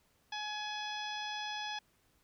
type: harmonic tone with a mistuned harmonic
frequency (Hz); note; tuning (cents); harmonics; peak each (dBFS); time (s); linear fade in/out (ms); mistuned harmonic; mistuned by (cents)
843; G#5; +26; 1 / 2 / 3 / 4 / 5 / 6 / 7; -41 / -44 / -47 / -43 / -53 / -48 / -55; 0.32-1.79; 5; 5; -22
effects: pink hiss -72 dBFS RMS until 2.23 s